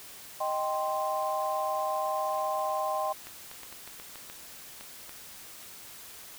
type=chord; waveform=sine; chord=C minor; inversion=first; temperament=equal; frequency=622.3 / 784 / 1046.5 Hz; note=Eb5 / G5 / C6; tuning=0 / 0 / 0 cents; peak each=-32 dBFS; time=0.4-3.13 s; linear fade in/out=10 ms
type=clicks; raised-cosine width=0.3 ms; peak=-28 dBFS; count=10; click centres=3.27 / 3.514 / 3.633 / 3.726 / 3.876 / 3.999 / 4.157 / 4.299 / 4.81 / 5.094 s
effects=white hiss -47 dBFS RMS until 6.38 s